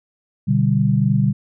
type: chord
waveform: sine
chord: G major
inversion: first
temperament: equal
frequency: 123.47 / 146.83 / 196 Hz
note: B2 / D3 / G3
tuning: 0 / 0 / 0 cents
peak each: -18 dBFS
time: 0.47-1.33 s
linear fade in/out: 20 ms
effects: none